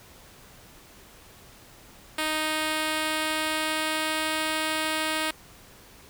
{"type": "tone with pitch glide", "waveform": "5% pulse", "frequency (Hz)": [311.1, 313.3], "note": ["D#4", "D#4"], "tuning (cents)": [0, 12], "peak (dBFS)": -14, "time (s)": [2.18, 5.31], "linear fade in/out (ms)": 5, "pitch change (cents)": 12, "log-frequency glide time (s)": [2.38, 4.44], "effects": ["pink hiss -51 dBFS RMS until 6.09 s"]}